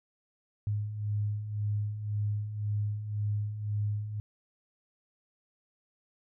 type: beating tone pair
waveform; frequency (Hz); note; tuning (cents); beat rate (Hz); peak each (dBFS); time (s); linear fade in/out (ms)
sine; 102.9 / 104.8; G#2 / G#2; -16 / +16; 1.9; -37 / -30; 0.67-4.2; 0
effects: none